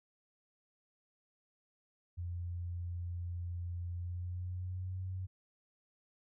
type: tone with pitch glide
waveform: sine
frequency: 87.31 to 93.04 Hz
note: F2 to F#2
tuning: 0 to +10 cents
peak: -37 dBFS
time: 2.17-5.27 s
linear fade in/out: 20 ms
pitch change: +110 cents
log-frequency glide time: 3.93-5.01 s
effects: none